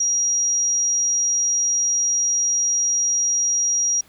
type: tone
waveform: sine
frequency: 5720 Hz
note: F8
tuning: 41 cents sharp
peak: -17 dBFS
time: 0-4.01 s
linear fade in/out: 5 ms
effects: pink hiss -53 dBFS RMS until 4.08 s + high-pass 60 Hz 12 dB/octave